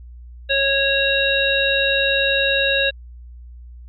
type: harmonic tone with a mistuned harmonic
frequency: 550 Hz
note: C#5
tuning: 14 cents flat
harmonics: 1 / 3 / 5 / 7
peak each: -21 / -21 / -21 / -21 dBFS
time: 0.49-2.91 s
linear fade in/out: 20 ms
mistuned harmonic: 7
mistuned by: -17 cents
effects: added 60 Hz sine -36 dBFS peak until 3.88 s